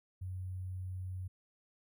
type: tone with sample-and-hold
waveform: sine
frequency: 92.5 Hz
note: F#2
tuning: in tune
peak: -38 dBFS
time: 0.21-1.28 s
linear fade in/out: 10 ms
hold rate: 11025 Hz
effects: none